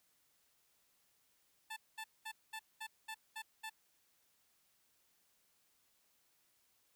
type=tone bursts; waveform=15% pulse; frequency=880 Hz; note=A5; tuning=in tune; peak=-37 dBFS; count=8; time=1.7-3.698 s; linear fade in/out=10 ms; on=66 ms; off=210 ms; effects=white hiss -75 dBFS RMS until 6.95 s